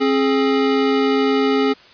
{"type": "tone pair together", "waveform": "square", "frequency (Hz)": [268.4, 420], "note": ["C4", "G#4"], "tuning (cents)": [44, 19], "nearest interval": "minor sixth", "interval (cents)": 775, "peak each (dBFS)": -18, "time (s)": [0, 1.74], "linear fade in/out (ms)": 20, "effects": ["white hiss -46 dBFS RMS until 1.93 s", "resampled to 11025 Hz"]}